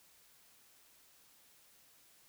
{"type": "silence", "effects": ["white hiss -65 dBFS RMS until 2.28 s"]}